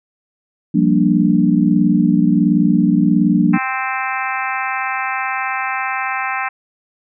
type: chord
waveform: sine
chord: G minor seventh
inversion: third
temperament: equal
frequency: 174.61 / 196 / 233.1 / 293.7 Hz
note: F3 / G3 / Bb3 / D4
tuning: 0 / 0 / 0 / 0 cents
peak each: -16 dBFS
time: 0.74-3.58 s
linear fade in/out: 10 ms
type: harmonic tone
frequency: 261.6 Hz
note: C4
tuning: in tune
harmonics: 3 / 4 / 5 / 6 / 7 / 8 / 9 / 10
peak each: -24 / -25 / -26 / -27 / -27 / -28 / -29 / -29 dBFS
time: 3.53-6.49 s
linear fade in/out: 10 ms
effects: none